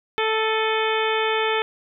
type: harmonic tone with a mistuned harmonic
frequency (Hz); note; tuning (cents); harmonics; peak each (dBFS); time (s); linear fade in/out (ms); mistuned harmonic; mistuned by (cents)
440; A4; 0; 1 / 2 / 3 / 4 / 5 / 6 / 7 / 8; -23 / -26 / -28 / -29 / -30 / -31 / -31 / -32; 0.18-1.62; 0; 6; -74
effects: none